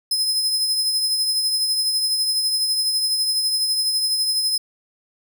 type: tone with tremolo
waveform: sawtooth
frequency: 5100 Hz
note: D#8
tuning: 42 cents sharp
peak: -14 dBFS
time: 0.11-4.58 s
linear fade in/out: 5 ms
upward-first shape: triangle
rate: 12 Hz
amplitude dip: 45%
effects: none

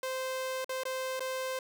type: tone with dropouts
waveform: sawtooth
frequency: 520 Hz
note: C5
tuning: 11 cents flat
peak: -29 dBFS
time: 0.03-1.59 s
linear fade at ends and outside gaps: 2 ms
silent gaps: 0.645-0.693 / 0.835-0.853 / 1.195-1.205 s
effects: none

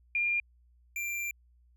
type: tone pair in turn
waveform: sine / square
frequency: 2403 / 2369 Hz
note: D7 / D7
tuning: +39 / +14 cents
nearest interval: unison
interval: 25 cents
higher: first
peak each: -26 / -33 dBFS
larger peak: first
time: 0.15-0.4 / 0.96-1.31 s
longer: second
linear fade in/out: 2 ms
effects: added 60 Hz sine -60 dBFS peak until 1.76 s

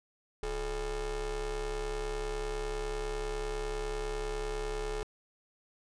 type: ring-modulated tone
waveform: 45% pulse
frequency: 196 Hz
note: G3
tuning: in tune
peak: -30 dBFS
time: 0.43-5.03 s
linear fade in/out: 0 ms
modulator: 231 Hz
effects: resampled to 22050 Hz + 12-bit

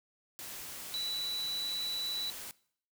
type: tone in noise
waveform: sine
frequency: 3951 Hz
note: B7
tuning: in tune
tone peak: -33 dBFS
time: 0.94-2.3 s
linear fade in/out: 0 ms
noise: white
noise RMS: -44 dBFS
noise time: 0.39-2.51 s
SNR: +8 dB
effects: noise-tail reverb RT60 0.6 s tail -21 dB re dry

